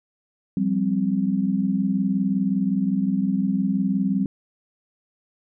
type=chord; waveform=sine; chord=F suspended second; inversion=none; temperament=equal with one note detuned; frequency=176.54 / 196 / 261.6 Hz; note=F3 / G3 / C4; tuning=+19 / 0 / 0 cents; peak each=-27 / -21 / -25 dBFS; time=0.57-4.26 s; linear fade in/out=2 ms; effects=none